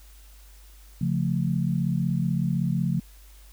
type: chord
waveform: sine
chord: Db augmented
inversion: none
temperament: equal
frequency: 138.59 / 174.61 / 220 Hz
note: Db3 / F3 / A3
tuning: 0 / 0 / 0 cents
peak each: -26 / -25 / -30 dBFS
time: 1.01-3 s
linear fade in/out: 5 ms
effects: added 50 Hz sine -47 dBFS peak until 3.52 s + white hiss -56 dBFS RMS until 3.52 s